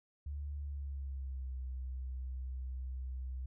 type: tone with pitch glide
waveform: sine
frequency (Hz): 72 to 64.14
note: D2 to C2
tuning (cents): -34 to -34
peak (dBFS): -38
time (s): 0.26-3.46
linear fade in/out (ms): 5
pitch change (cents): -200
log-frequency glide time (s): 0.6-1.54
effects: none